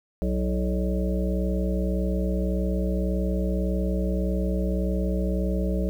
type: harmonic tone with a mistuned harmonic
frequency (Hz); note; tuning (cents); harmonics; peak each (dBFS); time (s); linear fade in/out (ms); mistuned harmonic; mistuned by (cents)
61.74; B1; 0; 1 / 3 / 5 / 7 / 9 / 10; -25 / -27 / -34 / -34 / -34 / -37; 0.22-5.89; 0; 5; +83
effects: 9-bit